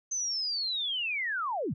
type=linear sweep; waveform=sine; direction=down; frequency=6272 to 87.31 Hz; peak=-29 dBFS; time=0.11-1.74 s; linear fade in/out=10 ms; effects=none